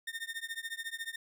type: tone with tremolo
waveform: 30% pulse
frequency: 1824 Hz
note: A#6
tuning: 38 cents flat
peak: -31 dBFS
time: 0.07-1.16 s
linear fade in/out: 5 ms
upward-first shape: triangle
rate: 14 Hz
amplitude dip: 100%
effects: none